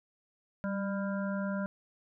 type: harmonic tone with a mistuned harmonic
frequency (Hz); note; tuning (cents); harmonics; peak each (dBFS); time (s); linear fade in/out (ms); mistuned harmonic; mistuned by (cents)
199.6; G3; +32; 1 / 3 / 5 / 7 / 8; -32 / -38 / -45 / -42 / -48; 0.64-1.66; 0; 1; -39
effects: none